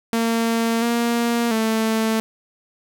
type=tone with pitch steps; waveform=sawtooth; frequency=228.9 / 235.3 / 221.8 Hz; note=A#3 / A#3 / A3; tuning=-31 / +16 / +14 cents; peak=-14 dBFS; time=0.13-2.2 s; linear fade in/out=0 ms; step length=690 ms; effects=none